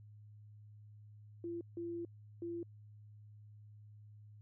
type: tone bursts at uneven times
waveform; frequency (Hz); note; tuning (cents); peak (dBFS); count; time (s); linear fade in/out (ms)
sine; 341.3; F4; -40; -39; 3; 1.44-1.61 / 1.77-2.05 / 2.42-2.63; 2
effects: added 105 Hz sine -54 dBFS peak until 4.41 s